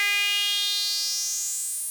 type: tone with high-pass filter sweep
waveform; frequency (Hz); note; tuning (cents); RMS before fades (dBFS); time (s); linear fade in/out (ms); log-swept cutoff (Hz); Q
sawtooth; 407.2; G#4; -34; -26; 0-1.9; 0; 2100 to 10000; 4.9
effects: 8-bit